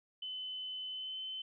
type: tone with pitch glide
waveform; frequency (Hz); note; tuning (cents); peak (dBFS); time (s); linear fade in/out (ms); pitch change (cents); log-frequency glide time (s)
sine; 3030 to 3060; F#7 to G7; +40 to -42; -39; 0.22-1.42; 5; +18; 0.9-1.19
effects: none